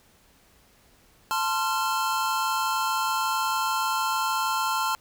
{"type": "chord", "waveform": "square", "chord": "F major", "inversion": "first", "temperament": "equal with one note detuned", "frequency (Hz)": [880, 1046.5, 1375.3], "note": ["A5", "C6", "F6"], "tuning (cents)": [0, 0, -27], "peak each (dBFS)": -29, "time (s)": [1.31, 4.95], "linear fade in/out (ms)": 0, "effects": ["pink hiss -59 dBFS RMS until 5 s"]}